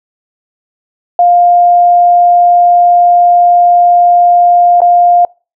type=tone with dropouts; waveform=sine; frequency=703 Hz; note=F5; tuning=11 cents sharp; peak=-3 dBFS; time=1.19-5.25 s; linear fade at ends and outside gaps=2 ms; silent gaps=4.805-4.817 s; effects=noise-tail reverb RT60 0.3 s tail -25 dB re dry